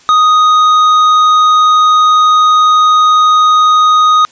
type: tone with hard clipping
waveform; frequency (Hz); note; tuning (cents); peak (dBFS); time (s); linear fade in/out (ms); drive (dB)
triangle; 1246; D#6; +2; -6; 0.09-4.25; 0; 10
effects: white hiss -43 dBFS RMS until 4.31 s + resampled to 16000 Hz